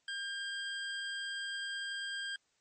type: tone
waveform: 25% pulse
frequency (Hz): 1602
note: G6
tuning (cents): +37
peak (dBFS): -33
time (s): 0.08-2.36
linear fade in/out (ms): 2
effects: white hiss -75 dBFS RMS until 2.6 s + MP3 32 kbps